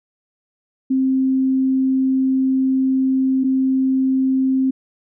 sine tone pair in turn, 263.5 / 263.5 Hz, C4 / C4, +12 / +12 cents, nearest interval unison, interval 0 cents, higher neither, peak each -14 dBFS, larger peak neither, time 0.9-3.44 / 3.44-4.71 s, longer first, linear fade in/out 10 ms, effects none

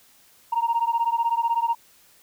sine beating tone pair, 922 / 938 Hz, A#5 / A#5, -19 / +11 cents, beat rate 16 Hz, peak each -22 / -22 dBFS, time 0.52-1.75 s, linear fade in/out 10 ms, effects tanh soft clip ceiling -15 dBFS + white hiss -56 dBFS RMS until 2.22 s

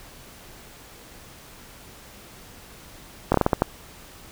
slowing click train, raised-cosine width 1 ms, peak -3 dBFS, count 7, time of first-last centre 3.32-3.621 s, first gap 23 ms, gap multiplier 1.31, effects pink hiss -46 dBFS RMS until 4.31 s

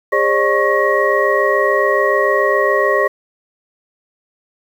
sine tone cluster, 406.6 / 532 / 599 / 1101 / 1893 Hz, G#4 / C5 / D5 / C#6 / A#6, -37 / +29 / +34 / -12 / +26 cents, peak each -18 dBFS, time 0.12-3.08 s, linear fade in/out 10 ms, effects 7-bit

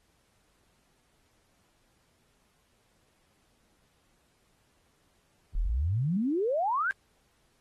sine exponential sweep, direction up, 34.65 to 1629 Hz, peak -25 dBFS, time 5.55-6.91 s, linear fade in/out 0 ms, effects pink hiss -70 dBFS RMS until 7.6 s + AAC 32 kbps

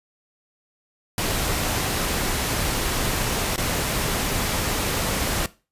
pink noise with dropouts, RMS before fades -24 dBFS, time 1.18-5.46 s, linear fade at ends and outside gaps 1 ms, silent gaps 3.561-3.579 s, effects noise-tail reverb RT60 0.3 s tail -18 dB re dry + resampled to 32000 Hz

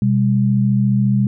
sine tone pair together, 126.32 / 200.7 Hz, B2 / G3, +39 / +41 cents, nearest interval minor sixth, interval 802 cents, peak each -15 dBFS, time 0.02-1.27 s, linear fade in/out 2 ms, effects none

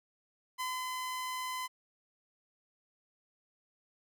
sawtooth tone with ADSR envelope, 1019 Hz, C6, 46 cents flat, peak -30 dBFS, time 0.58-1.68 s, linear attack 25 ms, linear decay 230 ms, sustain -2 dB, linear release 26 ms, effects none

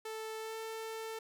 sawtooth tone with pitch glide, 440 to 445.1 Hz, A4 to A4, 0 to +20 cents, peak -36 dBFS, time 0.05-1.19 s, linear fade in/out 5 ms, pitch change +20 cents, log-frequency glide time 0.39-0.56 s, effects none

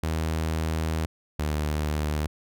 sawtooth tone pair in turn, 80 / 75.51 Hz, D#2 / D2, +49 / +49 cents, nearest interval minor second, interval 100 cents, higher first, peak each -21 dBFS, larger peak neither, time 0.03-1.06 / 1.39-2.27 s, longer first, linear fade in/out 5 ms, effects none

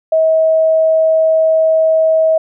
sine tone, 640 Hz, D#5, 49 cents sharp, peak -8 dBFS, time 0.12-2.38 s, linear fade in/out 5 ms, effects none

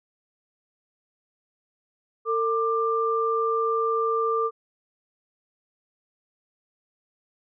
sine tone pair together, 451.7 / 1187 Hz, A4 / D6, +45 / +18 cents, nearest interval octave + perfect fourth, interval 1673 cents, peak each -24 dBFS, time 2.25-4.51 s, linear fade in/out 50 ms, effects none

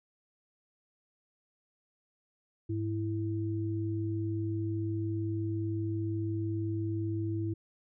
sine tone pair together, 103.93 / 329.6 Hz, G#2 / E4, +2 / 0 cents, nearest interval octave + minor sixth, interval 1998 cents, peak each -32 / -34 dBFS, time 2.69-7.54 s, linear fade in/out 10 ms, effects none

